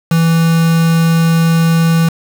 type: tone with quantisation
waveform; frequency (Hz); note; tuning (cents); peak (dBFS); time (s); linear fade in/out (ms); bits
triangle; 164.81; E3; 0; -6; 0.11-2.09; 5; 3
effects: none